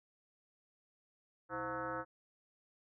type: tone with frequency modulation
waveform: sine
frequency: 909 Hz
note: A#5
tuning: 44 cents flat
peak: -37 dBFS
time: 1.49-2.05 s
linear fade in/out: 50 ms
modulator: 195 Hz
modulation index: 3.2
effects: none